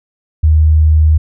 sine tone, 77.78 Hz, D#2, in tune, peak -5 dBFS, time 0.43-1.18 s, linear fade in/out 10 ms, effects none

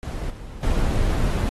brown noise with level steps, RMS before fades -28 / -36 / -21 dBFS, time 0.03-1.49 s, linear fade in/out 0 ms, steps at 0.3 / 0.63 s, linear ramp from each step 2 ms, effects AAC 32 kbps

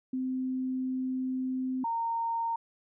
sine tone pair in turn, 258.4 / 920.8 Hz, C4 / A#5, -21 / -22 cents, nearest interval octave + minor seventh, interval 2199 cents, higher second, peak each -29 / -28 dBFS, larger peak second, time 0.13-1.84 / 1.84-2.56 s, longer first, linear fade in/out 5 ms, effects none

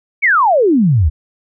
sine exponential sweep, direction down, 2349 to 67.8 Hz, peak -8 dBFS, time 0.22-1.1 s, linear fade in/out 20 ms, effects none

